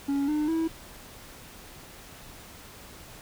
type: tone with pitch steps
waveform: triangle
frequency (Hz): 279.8 / 301.6 / 325.1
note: C#4 / D4 / E4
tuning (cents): +16 / +46 / -24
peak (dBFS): -22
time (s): 0.08-0.68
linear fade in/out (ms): 10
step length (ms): 200
effects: pink hiss -47 dBFS RMS until 3.21 s